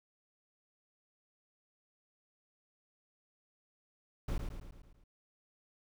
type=noise with echo; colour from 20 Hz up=brown; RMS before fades=-34 dBFS; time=4.28-4.38 s; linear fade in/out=5 ms; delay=110 ms; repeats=6; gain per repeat=-5 dB; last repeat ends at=5.04 s; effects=none